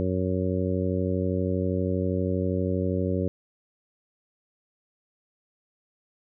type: harmonic tone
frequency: 92.5 Hz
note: F#2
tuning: in tune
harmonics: 1 / 2 / 3 / 4 / 5 / 6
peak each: -28 / -29 / -31 / -32 / -32 / -33 dBFS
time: 0-3.28 s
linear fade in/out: 0 ms
effects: none